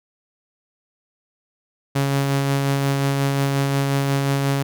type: tone with tremolo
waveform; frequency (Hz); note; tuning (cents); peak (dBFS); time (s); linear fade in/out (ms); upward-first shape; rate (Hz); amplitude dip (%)
sawtooth; 138.59; C#3; 0; -13; 1.95-4.63; 10; sine; 5.6; 25
effects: none